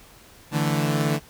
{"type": "chord", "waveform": "sawtooth", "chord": "D suspended second", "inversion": "none", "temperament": "equal", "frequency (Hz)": [146.83, 164.81, 220], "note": ["D3", "E3", "A3"], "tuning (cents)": [0, 0, 0], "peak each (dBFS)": [-19, -22, -24], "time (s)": [0.51, 1.2], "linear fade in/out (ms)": 50, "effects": ["pink hiss -50 dBFS RMS until 1.29 s"]}